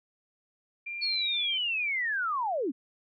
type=tone with vibrato; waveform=sine; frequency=2368 Hz; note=D7; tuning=14 cents sharp; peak=-34 dBFS; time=0.86-1.58 s; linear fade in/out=10 ms; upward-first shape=square; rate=2.4 Hz; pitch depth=11 cents each way
type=linear sweep; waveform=sine; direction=down; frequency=4435 to 228.2 Hz; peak=-27 dBFS; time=1.01-2.72 s; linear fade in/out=20 ms
effects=none